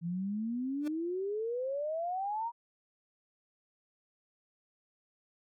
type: exponential sweep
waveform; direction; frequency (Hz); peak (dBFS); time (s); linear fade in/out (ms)
sine; up; 164.81 to 960; -32; 0.01-2.52; 50
type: tone with exponential growth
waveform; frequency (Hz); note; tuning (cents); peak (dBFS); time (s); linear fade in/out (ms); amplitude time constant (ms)
30% pulse; 295; D4; +8; -34; 0.8-0.88; 5; 16
effects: none